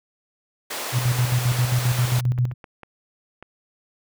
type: high-pass noise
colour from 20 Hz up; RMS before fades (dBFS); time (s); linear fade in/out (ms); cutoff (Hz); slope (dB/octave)
pink; -30; 0.7-2.21; 10; 500; 12
type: tone with tremolo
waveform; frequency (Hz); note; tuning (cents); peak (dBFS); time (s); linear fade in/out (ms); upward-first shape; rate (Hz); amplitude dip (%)
sine; 123.47; B2; 0; -16; 0.92-2.54; 50; square; 7.5; 60
type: clicks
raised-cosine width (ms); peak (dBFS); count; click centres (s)
0.5; -25; 5; 2.379 / 2.514 / 2.642 / 2.833 / 3.426
effects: none